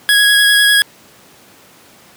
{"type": "tone with vibrato", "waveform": "25% pulse", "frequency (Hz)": 1661.2, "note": "G#6", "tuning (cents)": 0, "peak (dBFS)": -4, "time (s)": [0.09, 0.82], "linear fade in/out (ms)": 0, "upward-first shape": "sine", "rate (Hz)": 10, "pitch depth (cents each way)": 12, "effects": ["pink hiss -44 dBFS RMS until 2.16 s", "high-pass 150 Hz 12 dB/octave"]}